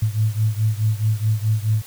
sine beating tone pair, 106.8 / 111.5 Hz, G#2 / A2, +49 / +23 cents, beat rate 4.7 Hz, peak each -19 / -21 dBFS, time 0.02-1.82 s, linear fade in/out 5 ms, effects white hiss -42 dBFS RMS until 1.86 s

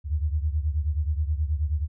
sine beating tone pair, 73.42 / 82.82 Hz, D2 / E2, 0 / +9 cents, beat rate 9.4 Hz, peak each -24 / -28 dBFS, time 0.04-1.88 s, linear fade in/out 50 ms, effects none

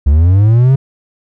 triangle linear sweep, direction up, 66.9 to 137.6 Hz, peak -3 dBFS, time 0.06-0.76 s, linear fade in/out 10 ms, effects none

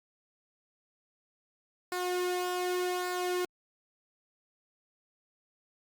sawtooth tone with flanger, 360.6 Hz, F#4, 45 cents flat, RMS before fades -32 dBFS, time 1.92-3.45 s, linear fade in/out 2 ms, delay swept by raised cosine 0.32 to 2.32 ms, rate 0.86 Hz, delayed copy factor -0.5, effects Opus 48 kbps

